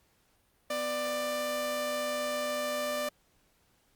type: tone pair together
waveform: sawtooth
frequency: 249.2 / 592.7 Hz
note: B3 / D5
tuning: +16 / +16 cents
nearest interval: octave + minor third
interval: 1500 cents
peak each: -37 / -27 dBFS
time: 0.7-3.09 s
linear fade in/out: 5 ms
effects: pink hiss -69 dBFS RMS until 3.95 s + Opus 48 kbps